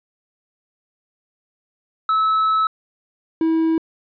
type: tone pair in turn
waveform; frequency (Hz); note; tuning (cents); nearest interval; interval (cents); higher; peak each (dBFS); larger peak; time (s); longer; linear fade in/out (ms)
triangle; 1300 / 323.9; E6 / E4; -24 / -30; 2 octaves; 2406; first; -13; neither; 2.09-2.67 / 3.41-3.78; first; 2
effects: resampled to 11025 Hz